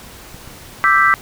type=clicks; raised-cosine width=5 ms; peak=-23 dBFS; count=2; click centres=0.345 / 0.476 s
type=chord; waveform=sine; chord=E minor seventh; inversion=third; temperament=equal; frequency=1174.7 / 1318.5 / 1568 / 1975.5 Hz; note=D6 / E6 / G6 / B6; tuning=0 / 0 / 0 / 0 cents; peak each=-15 dBFS; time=0.84-1.14 s; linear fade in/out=0 ms
effects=pink hiss -38 dBFS RMS until 1.21 s